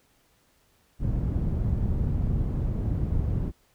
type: low-pass noise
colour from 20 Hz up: white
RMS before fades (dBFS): -26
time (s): 0.99-3.52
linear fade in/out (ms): 50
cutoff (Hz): 110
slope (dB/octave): 12
effects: pink hiss -65 dBFS RMS until 3.74 s

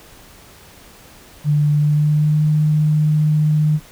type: tone with pitch glide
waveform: sine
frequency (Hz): 148.1 to 152.53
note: D3 to D#3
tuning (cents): +15 to -34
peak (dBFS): -12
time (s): 1.44-3.8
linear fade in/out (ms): 50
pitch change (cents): +51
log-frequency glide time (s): 1.76-2.44
effects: pink hiss -44 dBFS RMS until 3.91 s

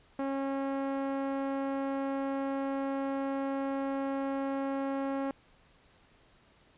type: tone with low-pass filter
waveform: 5% pulse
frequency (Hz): 273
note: C#4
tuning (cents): -26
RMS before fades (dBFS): -33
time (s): 0.19-5.31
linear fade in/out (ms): 2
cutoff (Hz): 570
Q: 0.57
effects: pink hiss -63 dBFS RMS until 6.77 s + resampled to 8000 Hz

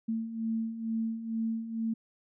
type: beating tone pair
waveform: sine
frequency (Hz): 223.3 / 225.5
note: A3 / A3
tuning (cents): +26 / +43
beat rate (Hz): 2.2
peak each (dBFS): -37 / -31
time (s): 0.08-1.94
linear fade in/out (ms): 10
effects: none

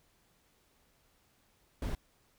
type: noise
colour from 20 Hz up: brown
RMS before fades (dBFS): -35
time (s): 1.82-1.95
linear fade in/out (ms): 2
effects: pink hiss -70 dBFS RMS until 2.38 s

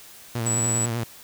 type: tone with vibrato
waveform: sawtooth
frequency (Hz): 116.54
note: A#2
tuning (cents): 0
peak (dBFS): -21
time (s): 0.35-1.04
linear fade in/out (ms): 5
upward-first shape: sine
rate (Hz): 10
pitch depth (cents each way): 57
type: tone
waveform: sine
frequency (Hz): 7850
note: B8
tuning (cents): -11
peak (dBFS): -22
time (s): 0.46-0.86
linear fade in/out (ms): 5
effects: white hiss -46 dBFS RMS until 1.23 s

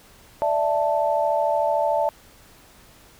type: chord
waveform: sine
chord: D suspended second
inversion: none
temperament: just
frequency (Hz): 587.3 / 660.7 / 881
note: D5 / E5 / A5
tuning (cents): 0 / +4 / +2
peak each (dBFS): -23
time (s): 0.42-2.09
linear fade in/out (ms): 0
effects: pink hiss -51 dBFS RMS until 3.19 s

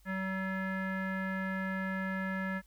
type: tone with low-pass filter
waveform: square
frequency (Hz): 190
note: F#3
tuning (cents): +46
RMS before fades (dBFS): -35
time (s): 0.05-2.62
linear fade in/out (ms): 50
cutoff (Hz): 1800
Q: 5.9
effects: added 50 Hz sine -60 dBFS peak until 2.66 s + white hiss -69 dBFS RMS until 2.66 s

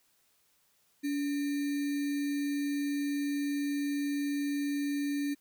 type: tone with sample-and-hold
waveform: sine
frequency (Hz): 285.7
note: D4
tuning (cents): -48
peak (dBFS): -29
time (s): 1.03-5.35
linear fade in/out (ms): 20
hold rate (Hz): 2100
effects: white hiss -70 dBFS RMS until 5.4 s

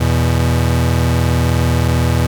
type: tone pair together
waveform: 35% pulse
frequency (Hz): 82.41 / 121.94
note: E2 / B2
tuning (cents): 0 / -22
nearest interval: perfect fifth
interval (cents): 678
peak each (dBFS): -13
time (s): 0-2.27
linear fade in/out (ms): 10
effects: none

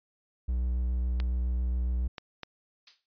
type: tone with vibrato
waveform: triangle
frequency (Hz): 61.4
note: B1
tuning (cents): -9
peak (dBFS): -24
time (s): 0.48-2.08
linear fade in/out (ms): 10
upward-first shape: triangle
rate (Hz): 7.2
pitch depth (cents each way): 22
type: clicks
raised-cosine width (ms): 0.2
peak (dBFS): -20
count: 3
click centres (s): 1.201 / 2.182 / 2.433
type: noise with exponential decay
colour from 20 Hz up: violet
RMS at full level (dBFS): -34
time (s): 2.87-3.06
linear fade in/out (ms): 2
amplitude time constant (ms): 41
effects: resampled to 11025 Hz

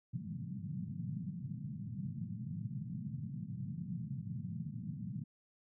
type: band-pass noise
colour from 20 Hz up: pink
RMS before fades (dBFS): -42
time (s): 0.13-5.24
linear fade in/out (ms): 10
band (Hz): 110 to 210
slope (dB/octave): 48
effects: none

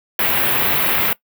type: band-stop noise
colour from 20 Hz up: white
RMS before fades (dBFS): -17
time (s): 0.19-1.13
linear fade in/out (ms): 2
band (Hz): 3100 to 14000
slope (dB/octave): 24
effects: noise-tail reverb RT60 0.1 s tail -20 dB re dry + high-pass 80 Hz 12 dB/octave

